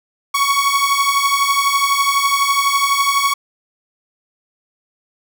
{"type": "beating tone pair", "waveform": "sawtooth", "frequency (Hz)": [1108.7, 1120.7], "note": ["C#6", "C#6"], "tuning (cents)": [0, 19], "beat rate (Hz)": 12, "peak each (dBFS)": [-14, -12], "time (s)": [0.34, 3.34], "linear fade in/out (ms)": 10, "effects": []}